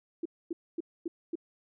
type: tone bursts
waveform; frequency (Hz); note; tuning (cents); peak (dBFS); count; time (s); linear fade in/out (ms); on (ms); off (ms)
sine; 335.2; E4; +29; -30; 5; 0.23-1.355; 5; 25; 250
effects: none